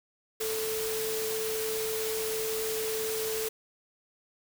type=tone in noise; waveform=sine; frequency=440 Hz; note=A4; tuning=in tune; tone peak=-31 dBFS; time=0.4-3.49 s; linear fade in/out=10 ms; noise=white; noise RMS=-35 dBFS; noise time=0.4-3.49 s; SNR=+1 dB; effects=none